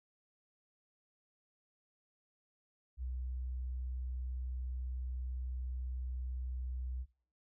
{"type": "tone", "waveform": "sine", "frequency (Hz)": 63, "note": "B1", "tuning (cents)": 35, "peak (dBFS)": -37, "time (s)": [2.97, 7.06], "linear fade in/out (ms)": 50, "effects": ["noise-tail reverb RT60 0.5 s tail -20 dB re dry"]}